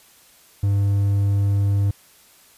triangle tone, 100 Hz, G2, 35 cents sharp, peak -14 dBFS, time 0.63-1.91 s, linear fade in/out 5 ms, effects white hiss -52 dBFS RMS until 2.57 s + resampled to 32000 Hz

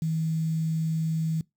sine tone with quantisation, 160.4 Hz, E3, 47 cents flat, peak -24 dBFS, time 0.02-1.41 s, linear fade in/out 2 ms, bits 8, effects noise-tail reverb RT60 0.2 s tail -23 dB re dry

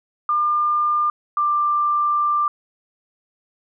sine tone pair in turn, 1200 / 1184.8 Hz, D6 / D6, +37 / +15 cents, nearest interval unison, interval 22 cents, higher first, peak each -16 dBFS, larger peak neither, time 0.29-1.1 / 1.37-2.48 s, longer second, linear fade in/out 2 ms, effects none

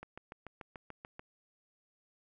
click train, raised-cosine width 0.5 ms, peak -30 dBFS, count 9, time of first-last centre 0.03-1.194 s, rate 6.87 Hz, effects none

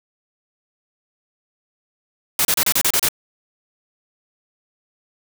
white noise bursts, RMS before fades -17 dBFS, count 8, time 2.39-3.087 s, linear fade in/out 2 ms, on 60 ms, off 31 ms, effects none

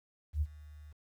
sine tone with ADSR envelope, 75.2 Hz, D2, 42 cents sharp, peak -26 dBFS, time 0.33-0.93 s, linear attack 83 ms, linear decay 49 ms, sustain -22 dB, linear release 13 ms, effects 11-bit

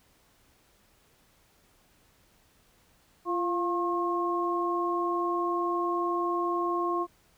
sine tone cluster, 345.6 / 701 / 1077 Hz, F4 / F5 / C6, -18 / +6 / +50 cents, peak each -29 / -35 / -29 dBFS, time 3.25-7.07 s, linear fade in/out 50 ms, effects pink hiss -64 dBFS RMS until 7.37 s

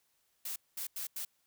blue noise bursts at uneven times, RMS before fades -39 dBFS, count 4, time 0.45-0.56 / 0.77-0.87 / 0.96-1.07 / 1.16-1.25 s, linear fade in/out 5 ms, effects white hiss -75 dBFS RMS until 1.46 s

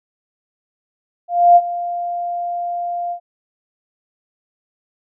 sine tone with ADSR envelope, 698.5 Hz, F5, in tune, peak -4 dBFS, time 1.28-3.2 s, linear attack 280 ms, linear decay 46 ms, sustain -16 dB, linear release 86 ms, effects none

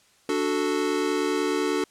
square chord, D major, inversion none, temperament equal, 293.7 / 370 / 440 Hz, D4 / F#4 / A4, 0 / 0 / 0 cents, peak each -28 dBFS, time 0.29-1.84 s, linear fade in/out 2 ms, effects white hiss -60 dBFS RMS until 1.9 s + low-pass 9000 Hz 12 dB/octave

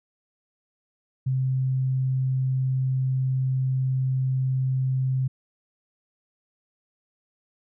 sine tone, 130.81 Hz, C3, in tune, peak -21 dBFS, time 1.26-5.28 s, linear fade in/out 10 ms, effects none

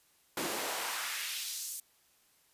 pink noise with high-pass filter sweep, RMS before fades -37 dBFS, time 0.37-1.8 s, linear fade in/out 2 ms, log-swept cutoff 250 to 8900 Hz, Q 1.2, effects white hiss -68 dBFS RMS until 2.53 s + resampled to 32000 Hz

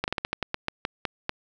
slowing click train, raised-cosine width 0.3 ms, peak -10 dBFS, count 12, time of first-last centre 0.04-1.294 s, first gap 39 ms, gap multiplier 1.2, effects none

